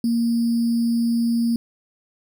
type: tone with sample-and-hold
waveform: sine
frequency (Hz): 233.1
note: A#3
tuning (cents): 0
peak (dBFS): -17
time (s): 0.04-1.56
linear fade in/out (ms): 2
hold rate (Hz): 4900
effects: none